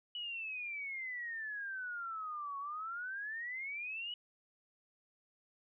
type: exponential two-way sweep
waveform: sine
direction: down then up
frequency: 2960 to 1105 to 2960 Hz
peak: -39 dBFS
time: 0.15-4.14 s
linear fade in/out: 2 ms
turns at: 2.58 s
effects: none